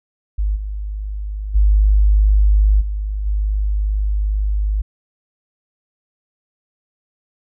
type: tone with level steps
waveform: sine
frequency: 51.2 Hz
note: G#1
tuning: 24 cents flat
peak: -15 / -22 / -9 / -19 / -15 dBFS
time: 0.38-4.82 s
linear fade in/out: 10 ms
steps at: 0.55 / 1.54 / 2.8 / 3.25 s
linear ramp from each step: 20 ms
effects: none